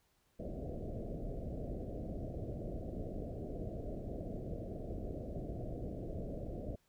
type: low-pass noise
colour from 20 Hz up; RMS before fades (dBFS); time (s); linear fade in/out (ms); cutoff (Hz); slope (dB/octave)
pink; -42; 0.39-6.76; 10; 690; 96
effects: pink hiss -75 dBFS RMS until 6.88 s